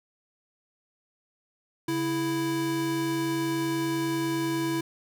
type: tone pair together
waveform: square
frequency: 139.95 / 329.8 Hz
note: C#3 / E4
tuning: +17 / +1 cents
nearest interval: octave + minor third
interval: 1484 cents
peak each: -35 / -27 dBFS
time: 1.88-4.81 s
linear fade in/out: 5 ms
effects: none